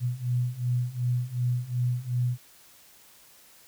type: beating tone pair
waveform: sine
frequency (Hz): 121.7 / 124.4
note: B2 / B2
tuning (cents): -25 / +13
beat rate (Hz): 2.7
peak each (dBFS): -29 / -27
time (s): 0-2.38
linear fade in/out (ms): 50
effects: white hiss -55 dBFS RMS until 3.67 s